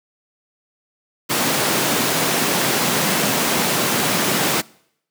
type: high-pass noise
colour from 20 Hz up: pink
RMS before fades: -19 dBFS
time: 1.29-4.62 s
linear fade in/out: 20 ms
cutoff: 150 Hz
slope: 24 dB/octave
effects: noise-tail reverb RT60 0.7 s tail -24 dB re dry